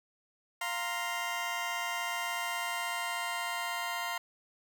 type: chord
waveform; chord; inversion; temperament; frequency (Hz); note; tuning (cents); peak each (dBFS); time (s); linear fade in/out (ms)
20% pulse; F suspended fourth; none; just; 698.5 / 931.3 / 1047.7; F5 / Bb5 / C6; 0 / -2 / +2; -33; 0.61-4.18; 5
effects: none

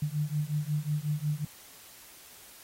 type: beating tone pair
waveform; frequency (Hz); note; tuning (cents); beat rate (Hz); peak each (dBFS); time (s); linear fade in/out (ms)
sine; 146.83 / 152.33; D3 / D#3; 0 / -36; 5.5; -31; 0.02-1.45; 5
effects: white hiss -52 dBFS RMS until 2.63 s + AAC 48 kbps

